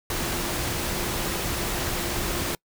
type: tone in noise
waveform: sine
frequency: 349.2 Hz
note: F4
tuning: in tune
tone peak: -36 dBFS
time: 0.1-2.55 s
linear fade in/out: 2 ms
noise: pink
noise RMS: -28 dBFS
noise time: 0.1-2.55 s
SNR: -11 dB
effects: noise-tail reverb RT60 0.1 s tail -26 dB re dry